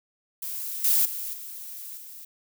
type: noise with level steps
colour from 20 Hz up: violet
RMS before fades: -33 / -21 / -33 / -39 / -43 dBFS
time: 0.42-2.25 s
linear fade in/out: 5 ms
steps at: 0.84 / 1.05 / 1.33 / 1.97 s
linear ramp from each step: 5 ms
effects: none

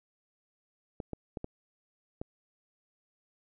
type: clicks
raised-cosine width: 2 ms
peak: -23 dBFS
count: 5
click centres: 1.002 / 1.133 / 1.372 / 1.444 / 2.215 s
effects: none

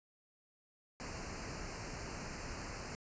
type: band-stop noise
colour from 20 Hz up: pink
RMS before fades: -44 dBFS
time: 1-2.95 s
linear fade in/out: 0 ms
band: 2800 to 4300 Hz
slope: 96 dB/octave
effects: resampled to 16000 Hz

